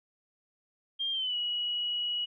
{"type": "tone with pitch glide", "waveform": "sine", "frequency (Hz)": [3199, 2917], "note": ["G7", "F#7"], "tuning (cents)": [34, -25], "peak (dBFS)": -29, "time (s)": [0.99, 2.26], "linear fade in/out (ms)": 20, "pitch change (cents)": -159, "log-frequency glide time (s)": [1.12, 1.36], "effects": []}